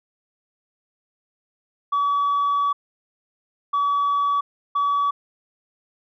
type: tone bursts at uneven times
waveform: sine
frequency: 1140 Hz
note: C#6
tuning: 48 cents sharp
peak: -16 dBFS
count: 3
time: 1.92-2.73 / 3.73-4.41 / 4.75-5.11 s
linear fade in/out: 10 ms
effects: tanh soft clip ceiling -16 dBFS